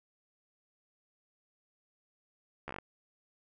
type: slowing click train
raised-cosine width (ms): 0.5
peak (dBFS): -25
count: 7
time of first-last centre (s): 2.68-2.785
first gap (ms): 13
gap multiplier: 1.12
effects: none